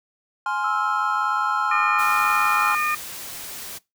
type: chord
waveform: triangle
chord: F minor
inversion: first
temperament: just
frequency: 838.1 / 1047.7 / 1396.9 Hz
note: Ab5 / C6 / F6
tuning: +16 / +2 / 0 cents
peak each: -25 dBFS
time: 0.46-2.75 s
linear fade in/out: 2 ms
type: tone with pitch glide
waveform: sine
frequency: 1311 to 1318.6 Hz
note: E6 to E6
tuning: -10 to 0 cents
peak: -23 dBFS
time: 0.64-2.72 s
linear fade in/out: 2 ms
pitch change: +10 cents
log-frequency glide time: 1.1-1.32 s
type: harmonic tone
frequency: 608 Hz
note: D#5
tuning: 40 cents flat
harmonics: 2 / 3 / 4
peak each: -23 / -28 / -25 dBFS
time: 1.71-2.95 s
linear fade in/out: 5 ms
type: noise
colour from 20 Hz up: white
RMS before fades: -35 dBFS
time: 1.98-3.79 s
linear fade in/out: 20 ms
effects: noise-tail reverb RT60 0.2 s tail -21 dB re dry